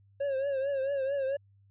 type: tone with vibrato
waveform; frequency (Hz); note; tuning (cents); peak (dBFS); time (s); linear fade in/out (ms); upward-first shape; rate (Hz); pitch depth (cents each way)
triangle; 547; C#5; -23; -26; 0.2-1.37; 10; triangle; 4.5; 84
effects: added 99 Hz sine -59 dBFS peak until 1.7 s + resampled to 8000 Hz